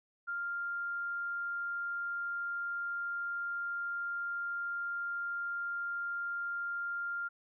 sine tone, 1396.9 Hz, F6, in tune, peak -34 dBFS, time 0.27-7.29 s, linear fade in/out 20 ms, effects none

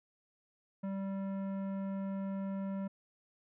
sine tone with tanh clipping, 194.7 Hz, G3, 12 cents flat, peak -37 dBFS, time 0.83-2.88 s, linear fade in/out 10 ms, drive 14 dB, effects none

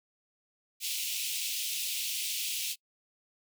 pink high-pass noise, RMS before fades -34 dBFS, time 0.8-2.76 s, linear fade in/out 50 ms, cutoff 2500 Hz, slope 48 dB/octave, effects noise-tail reverb RT60 0.1 s tail -26 dB re dry

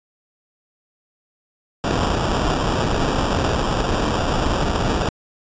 pink noise with sample-and-hold, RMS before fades -20 dBFS, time 1.84-5.09 s, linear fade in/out 0 ms, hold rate 2100 Hz, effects resampled to 16000 Hz

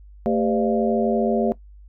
sine tone cluster, 225.2 / 396.9 / 508 / 596 / 689 Hz, A3 / G4 / B4 / D5 / F5, +40 / +22 / +49 / +25 / -24 cents, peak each -21 / -24 / -26 / -26 / -27 dBFS, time 0.26-1.52 s, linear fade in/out 0 ms, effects noise-tail reverb RT60 0.1 s tail -17 dB re dry + added 50 Hz sine -42 dBFS peak until 1.88 s

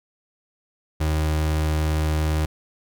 35% pulse tone, 77.5 Hz, D#2, 6 cents flat, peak -18 dBFS, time 1-2.46 s, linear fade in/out 10 ms, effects none

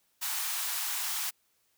white high-pass noise, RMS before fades -33 dBFS, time 0.21-1.31 s, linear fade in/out 20 ms, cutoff 740 Hz, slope 48 dB/octave, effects white hiss -72 dBFS RMS until 1.77 s

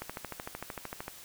click train, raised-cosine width 0.5 ms, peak -22 dBFS, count 15, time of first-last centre 0.02-1.081 s, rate 13.2 Hz, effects white hiss -50 dBFS RMS until 1.24 s

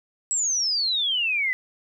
sine exponential sweep, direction down, 7880 to 1975.5 Hz, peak -21 dBFS, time 0.31-1.53 s, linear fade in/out 0 ms, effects 10-bit

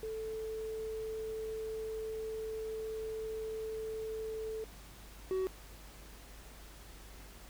sine / triangle tone pair in turn, 440 / 376.4 Hz, A4 / F#4, 0 / +30 cents, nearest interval minor third, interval 270 cents, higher first, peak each -37 / -29 dBFS, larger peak second, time 0.03-4.64 / 5.31-5.47 s, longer first, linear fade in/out 0 ms, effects added 50 Hz sine -52 dBFS peak until 7.49 s + pink hiss -55 dBFS RMS until 7.49 s

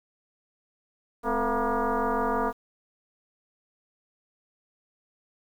sine tone with frequency modulation, 258.1 Hz, C4, 23 cents flat, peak -23 dBFS, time 1.23-2.53 s, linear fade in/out 50 ms, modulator 235 Hz, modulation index 4.5, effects 9-bit

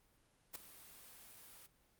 white noise with ADSR envelope, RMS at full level -43 dBFS, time 0.53-1.67 s, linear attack 24 ms, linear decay 8 ms, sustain -15 dB, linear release 14 ms, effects pink hiss -73 dBFS RMS until 1.99 s + Opus 32 kbps

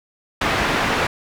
white low-pass noise, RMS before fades -20 dBFS, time 0.41-1.07 s, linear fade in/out 5 ms, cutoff 1900 Hz, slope 12 dB/octave, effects none

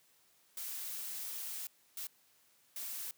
blue noise bursts at uneven times, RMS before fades -42 dBFS, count 3, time 0.57-1.67 / 1.97-2.07 / 2.76-3.11 s, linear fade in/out 2 ms, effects white hiss -69 dBFS RMS until 3.17 s + high-pass 80 Hz 12 dB/octave

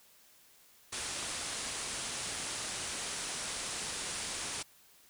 white low-pass noise, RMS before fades -39 dBFS, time 0.92-4.63 s, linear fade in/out 10 ms, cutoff 10000 Hz, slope 96 dB/octave, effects white hiss -62 dBFS RMS until 5.09 s

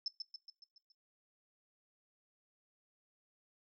sine tone with echo, 5274 Hz, E8, in tune, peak -34 dBFS, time 0.06-0.08 s, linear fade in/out 2 ms, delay 140 ms, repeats 6, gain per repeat -5 dB, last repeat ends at 0.92 s, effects noise-tail reverb RT60 0.2 s tail -20 dB re dry

